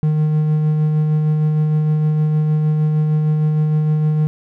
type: tone with tremolo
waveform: triangle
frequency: 153.4 Hz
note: D#3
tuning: 24 cents flat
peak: -10 dBFS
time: 0.03-4.27 s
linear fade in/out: 0 ms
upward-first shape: sine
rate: 6.5 Hz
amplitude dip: 25%
effects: none